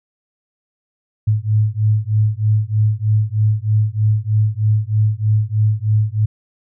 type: beating tone pair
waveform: sine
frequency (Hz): 105.7 / 108.9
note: G#2 / A2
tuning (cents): +31 / -17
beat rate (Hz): 3.2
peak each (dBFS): -16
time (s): 1.27-6.26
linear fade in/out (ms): 10
effects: none

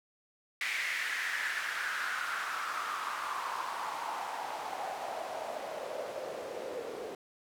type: noise with band-pass filter sweep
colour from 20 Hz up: white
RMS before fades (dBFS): -37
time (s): 0.61-7.15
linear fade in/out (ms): 2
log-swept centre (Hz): 2100 to 440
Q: 4.3
effects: none

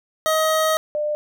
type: tone pair in turn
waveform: 25% pulse / sine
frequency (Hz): 631 / 598.5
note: D#5 / D5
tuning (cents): +24 / +33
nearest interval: minor second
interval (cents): 91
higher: first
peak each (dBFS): -13 / -20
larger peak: first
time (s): 0.26-0.77 / 0.95-1.15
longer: first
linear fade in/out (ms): 0
effects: none

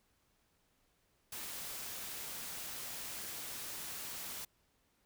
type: noise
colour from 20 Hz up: white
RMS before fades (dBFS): -44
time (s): 1.32-4.45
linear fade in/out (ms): 5
effects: pink hiss -75 dBFS RMS until 5.05 s

